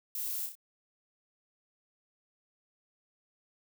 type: noise with echo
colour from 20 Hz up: violet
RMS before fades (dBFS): -37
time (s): 0.15-0.46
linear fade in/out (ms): 2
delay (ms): 31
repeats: 3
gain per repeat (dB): -5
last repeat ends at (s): 0.553
effects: none